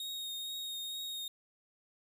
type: tone with vibrato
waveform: 40% pulse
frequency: 3729 Hz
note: A#7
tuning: in tune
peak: -37 dBFS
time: 0-1.28 s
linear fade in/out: 2 ms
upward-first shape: triangle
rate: 2.2 Hz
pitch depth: 18 cents each way
effects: none